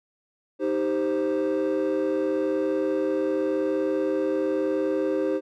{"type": "chord", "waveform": "triangle", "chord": "C minor", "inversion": "first", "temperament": "equal", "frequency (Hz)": [311.1, 392, 523.3], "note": ["Eb4", "G4", "C5"], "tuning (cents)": [0, 0, 0], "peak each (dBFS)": -24, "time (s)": [0.59, 5.41], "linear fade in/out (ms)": 50, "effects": ["tanh soft clip ceiling -15 dBFS"]}